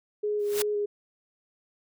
sine tone with vibrato, 415.3 Hz, G#4, in tune, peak -25 dBFS, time 0.23-0.86 s, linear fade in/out 10 ms, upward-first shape square, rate 2.9 Hz, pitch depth 13 cents each way
white noise with exponential growth, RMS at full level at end -26 dBFS, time 0.39-0.62 s, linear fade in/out 2 ms, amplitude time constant 48 ms
effects none

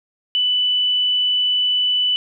sine tone, 2984 Hz, F#7, 14 cents sharp, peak -15 dBFS, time 0.35-2.16 s, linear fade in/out 0 ms, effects none

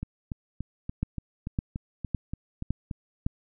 two click trains, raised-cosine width 5 ms, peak -20 / -14 dBFS, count 11 / 5, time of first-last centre 0.03-2.912 / 1.03-3.265 s, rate 3.47 / 1.79 Hz, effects none

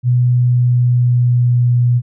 sine tone with pitch glide, 123.47 to 121.84 Hz, B2 to B2, 0 to -23 cents, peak -9 dBFS, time 0.03-2.02 s, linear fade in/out 50 ms, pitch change -23 cents, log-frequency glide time 0.29-1.77 s, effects none

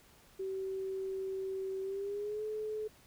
sine tone with pitch glide, 383 to 429.9 Hz, G4 to A4, -40 to -40 cents, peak -35 dBFS, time 0.39-2.88 s, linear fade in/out 10 ms, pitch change +200 cents, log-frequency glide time 1.82-2.44 s, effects pink hiss -62 dBFS RMS until 3.06 s

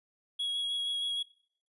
triangle tone with vibrato, 3322 Hz, G#7, in tune, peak -29 dBFS, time 0.39-1.23 s, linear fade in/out 10 ms, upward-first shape sine, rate 6.4 Hz, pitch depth 12 cents each way, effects noise-tail reverb RT60 0.6 s tail -23 dB re dry + resampled to 24000 Hz

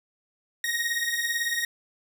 sawtooth beating tone pair, 1864.7 / 1882.7 Hz, A#6 / A#6, 0 / +17 cents, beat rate 18 Hz, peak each -25 dBFS, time 0.64-1.65 s, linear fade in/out 2 ms, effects none

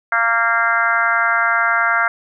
harmonic tone, 230.7 Hz, A#3, 18 cents flat, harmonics 3 / 4 / 5 / 6 / 7 / 8 / 9, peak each -23 / -25 / -23 / -17 / -19 / -28 / -24 dBFS, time 0.12-2.08 s, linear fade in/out 2 ms, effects none

